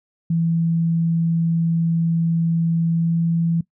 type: tone with pitch glide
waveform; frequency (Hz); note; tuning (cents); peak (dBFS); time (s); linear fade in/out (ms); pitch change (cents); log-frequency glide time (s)
sine; 166 to 166.96; E3 to E3; +12 to +22; -16; 0.3-3.61; 5; +10; 2.91-3.16
effects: noise-tail reverb RT60 0.1 s tail -20 dB re dry